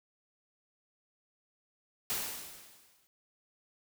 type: noise with exponential decay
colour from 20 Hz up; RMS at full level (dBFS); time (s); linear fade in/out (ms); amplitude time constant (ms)
white; -32; 2.1-3.07; 0; 210
effects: none